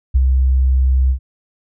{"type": "tone with ADSR envelope", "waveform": "sine", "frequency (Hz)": 65.1, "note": "C2", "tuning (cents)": -8, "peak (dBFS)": -7, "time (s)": [0.14, 1.19], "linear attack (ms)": 18, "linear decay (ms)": 28, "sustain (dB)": -3, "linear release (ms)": 89, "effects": []}